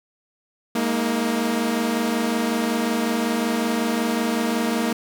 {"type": "chord", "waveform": "sawtooth", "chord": "Ab suspended second", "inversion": "none", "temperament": "equal with one note detuned", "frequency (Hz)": [207.7, 233.1, 316.7], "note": ["Ab3", "Bb3", "Eb4"], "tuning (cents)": [0, 0, 31], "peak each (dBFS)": [-24, -18, -24], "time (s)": [0.75, 4.93], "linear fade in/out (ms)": 5, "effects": []}